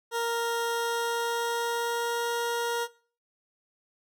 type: tone with pitch glide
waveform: 20% pulse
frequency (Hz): 466.2 to 470.8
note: A#4 to A#4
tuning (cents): 0 to +17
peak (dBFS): -22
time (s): 0.11-2.88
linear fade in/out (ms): 50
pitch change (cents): +17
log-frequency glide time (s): 0.65-2.29
effects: noise-tail reverb RT60 0.4 s tail -19 dB re dry